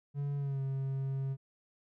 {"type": "tone with pitch glide", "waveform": "triangle", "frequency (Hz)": [142.3, 135.09], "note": ["C#3", "C#3"], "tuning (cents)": [46, -44], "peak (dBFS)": -30, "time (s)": [0.14, 1.37], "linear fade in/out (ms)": 50, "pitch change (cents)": -90, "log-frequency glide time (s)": [0.37, 0.61], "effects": []}